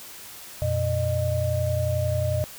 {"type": "tone cluster", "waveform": "sine", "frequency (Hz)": [89.5, 120.7, 611], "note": ["F2", "B2", "D#5"], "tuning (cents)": [43, -39, -32], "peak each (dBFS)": -26, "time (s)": [0.62, 2.44], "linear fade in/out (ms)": 0, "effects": ["white hiss -42 dBFS RMS until 2.58 s"]}